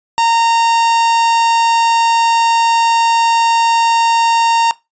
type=tone; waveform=45% pulse; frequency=922 Hz; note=A#5; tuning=19 cents flat; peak=-10 dBFS; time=0.18-4.71 s; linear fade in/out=0 ms; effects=noise-tail reverb RT60 0.2 s tail -19 dB re dry + resampled to 16000 Hz